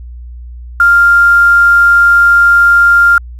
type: tone with quantisation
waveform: sine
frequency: 1396.9 Hz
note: F6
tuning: in tune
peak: -3 dBFS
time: 0.8-3.18 s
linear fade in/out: 2 ms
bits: 5
effects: added 60 Hz sine -25 dBFS peak until 3.39 s + resampled to 32000 Hz